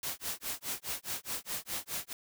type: noise with tremolo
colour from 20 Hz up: white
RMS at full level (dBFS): -35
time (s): 0.03-2.13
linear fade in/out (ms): 2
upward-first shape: sine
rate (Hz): 4.8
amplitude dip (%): 100
effects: none